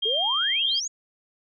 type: tone with vibrato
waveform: sine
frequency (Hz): 3200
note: G7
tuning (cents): +35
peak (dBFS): -22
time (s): 0.02-0.8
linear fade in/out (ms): 10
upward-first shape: sine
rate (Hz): 5.4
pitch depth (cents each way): 13
type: exponential sweep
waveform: sine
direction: up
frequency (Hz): 410 to 7010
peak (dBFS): -27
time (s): 0.05-0.88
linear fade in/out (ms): 10
effects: none